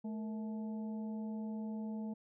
harmonic tone with a mistuned harmonic, 216.8 Hz, A3, 25 cents flat, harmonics 1 / 2 / 3 / 4, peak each -38 / -52 / -54 / -56 dBFS, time 0.04-2.14 s, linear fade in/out 10 ms, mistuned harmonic 2, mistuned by +110 cents, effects none

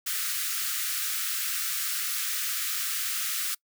white high-pass noise, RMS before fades -30 dBFS, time 0.06-3.55 s, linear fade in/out 10 ms, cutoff 1200 Hz, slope 96 dB/octave, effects noise-tail reverb RT60 0.1 s tail -25 dB re dry

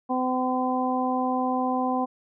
harmonic tone, 255.1 Hz, C4, 44 cents flat, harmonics 1 / 2 / 3 / 4, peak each -26 / -31 / -27 / -30 dBFS, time 0.09-2.06 s, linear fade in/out 20 ms, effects none

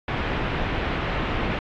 pink low-pass noise, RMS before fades -26 dBFS, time 0.08-1.59 s, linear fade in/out 2 ms, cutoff 2900 Hz, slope 24 dB/octave, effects AAC 48 kbps

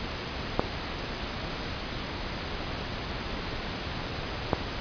clicks, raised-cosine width 1 ms, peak -7 dBFS, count 2, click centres 0.595 / 4.532 s, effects pink hiss -34 dBFS RMS until 4.8 s + resampled to 11025 Hz

